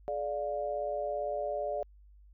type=chord; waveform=sine; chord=D diminished; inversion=second; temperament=just; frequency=422.9 / 587.3 / 704.8 Hz; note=Ab4 / D5 / F5; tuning=+31 / 0 / +16 cents; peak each=-39 / -33 / -37 dBFS; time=0.08-1.83 s; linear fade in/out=0 ms; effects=added 50 Hz sine -54 dBFS peak until 2.33 s